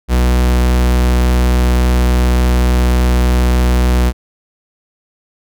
45% pulse tone, 61.74 Hz, B1, in tune, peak -9 dBFS, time 0.08-4.13 s, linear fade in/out 50 ms, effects none

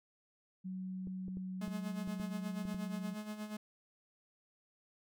sine tone with pitch glide, 186.5 to 184.68 Hz, F#3 to F#3, +14 to -3 cents, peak -39 dBFS, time 0.64-3.15 s, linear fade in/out 20 ms, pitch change -17 cents, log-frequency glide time 1.27-2.54 s
clicks, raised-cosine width 3 ms, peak -36 dBFS, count 8, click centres 1.072 / 1.282 / 1.371 / 1.679 / 2.075 / 2.199 / 2.653 / 2.745 s
45% pulse tone with tremolo, 212 Hz, G#3, 36 cents sharp, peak -39 dBFS, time 1.61-3.57 s, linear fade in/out 5 ms, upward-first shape sine, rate 8.4 Hz, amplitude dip 65%
effects none

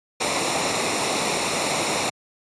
pink noise with comb filter, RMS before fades -23 dBFS, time 0.2-2.1 s, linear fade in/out 10 ms, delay 0.63 ms, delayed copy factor -0.6, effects high-pass 150 Hz 12 dB/octave + resampled to 22050 Hz

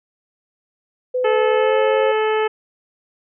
sine tone with pitch glide, 504 to 530.9 Hz, B4 to C5, +35 to +25 cents, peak -17 dBFS, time 1.14-2.12 s, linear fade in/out 10 ms, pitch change +90 cents, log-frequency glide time 1.53-1.8 s
harmonic tone, 433.6 Hz, A4, 25 cents flat, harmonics 1 / 2 / 3 / 4 / 5 / 6 / 7, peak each -17 / -23 / -27 / -29 / -31 / -33 / -34 dBFS, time 1.24-2.48 s, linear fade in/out 10 ms
effects none

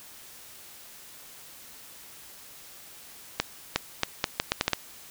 accelerating click train, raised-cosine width 0.2 ms, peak -5 dBFS, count 9, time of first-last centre 3.4-4.733 s, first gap 360 ms, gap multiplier 0.76, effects white hiss -48 dBFS RMS until 5.1 s

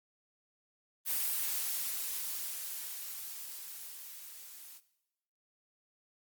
blue noise with level ramp, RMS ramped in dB -32 to -51 dBFS, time 1.05-4.81 s, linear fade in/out 50 ms, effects noise-tail reverb RT60 0.9 s tail -17 dB re dry + Opus 32 kbps

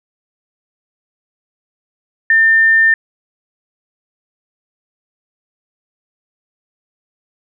sine tone, 1800 Hz, A6, 39 cents sharp, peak -7 dBFS, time 2.3-2.94 s, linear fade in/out 2 ms, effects none

